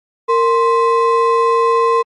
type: ring-modulated tone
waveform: triangle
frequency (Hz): 754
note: F#5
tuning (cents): +32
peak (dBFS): -5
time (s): 0.28-2.03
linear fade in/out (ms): 20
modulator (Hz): 292
effects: MP3 48 kbps